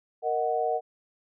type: chord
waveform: sine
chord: D# minor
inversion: second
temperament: equal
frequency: 466.2 / 622.3 / 740 Hz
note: A#4 / D#5 / F#5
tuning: 0 / 0 / 0 cents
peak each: -29 / -30 / -27 dBFS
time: 0.22-0.81 s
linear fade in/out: 50 ms
effects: none